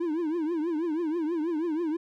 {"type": "tone with vibrato", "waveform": "triangle", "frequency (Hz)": 324.7, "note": "E4", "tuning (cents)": -26, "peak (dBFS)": -24, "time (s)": [0, 1.97], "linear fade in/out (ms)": 10, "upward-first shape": "triangle", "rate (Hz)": 6.2, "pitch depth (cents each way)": 170, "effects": []}